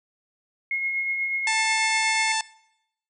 sine tone with tremolo, 2159 Hz, C#7, 46 cents flat, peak -22 dBFS, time 0.71-2.32 s, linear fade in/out 2 ms, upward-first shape triangle, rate 8.2 Hz, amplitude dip 40%
harmonic tone, 884 Hz, A5, 8 cents sharp, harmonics 1 / 2 / 3 / 4 / 5 / 6 / 7 / 8 / 9 / 10, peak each -27 / -30 / -32 / -33 / -34 / -35 / -35 / -36 / -37 / -37 dBFS, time 1.47-2.41 s, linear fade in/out 2 ms
effects noise-tail reverb RT60 0.8 s tail -21 dB re dry

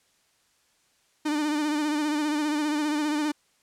45% pulse tone with vibrato, 300 Hz, D4, 37 cents sharp, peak -24 dBFS, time 1.25-3.32 s, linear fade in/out 10 ms, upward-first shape sine, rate 15 Hz, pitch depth 49 cents each way, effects white hiss -66 dBFS RMS until 3.62 s + low-pass 9000 Hz 12 dB/octave

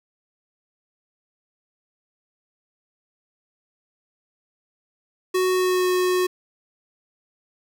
square tone with pitch glide, 370 to 364.9 Hz, F#4 to F#4, 0 to -24 cents, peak -19 dBFS, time 5.34-6.27 s, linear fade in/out 10 ms, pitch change -24 cents, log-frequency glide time 5.5-5.87 s, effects 9-bit

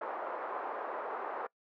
white band-pass noise, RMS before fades -39 dBFS, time 0.01-1.47 s, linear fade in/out 5 ms, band 410 to 1200 Hz, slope 24 dB/octave, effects noise-tail reverb RT60 0.1 s tail -24 dB re dry

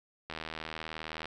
click train, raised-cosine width 0.3 ms, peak -22 dBFS, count 77, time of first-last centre 0.3-1.256 s, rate 79.5 Hz, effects none

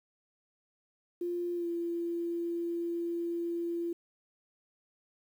sine tone with pitch glide, 349.4 to 341 Hz, F4 to F4, +1 to -41 cents, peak -31 dBFS, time 1.21-3.93 s, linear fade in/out 5 ms, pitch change -42 cents, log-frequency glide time 1.55-1.67 s, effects 10-bit

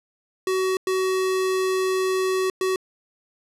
square tone bursts at uneven times, 375.9 Hz, F#4, 27 cents sharp, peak -21 dBFS, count 3, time 0.47-0.77 / 0.87-2.5 / 2.61-2.76 s, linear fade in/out 2 ms, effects low-pass 12000 Hz 12 dB/octave

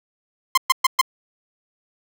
sawtooth tone bursts, 1046.5 Hz, C6, in tune, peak -8 dBFS, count 4, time 0.55-1.014 s, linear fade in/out 5 ms, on 26 ms, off 120 ms, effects none

